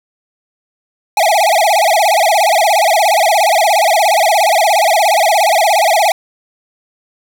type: tone with vibrato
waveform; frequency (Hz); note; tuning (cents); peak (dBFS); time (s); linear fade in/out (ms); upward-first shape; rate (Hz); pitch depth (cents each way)
square; 740; F#5; 0; -9; 1.17-6.12; 2; sine; 17; 260
effects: none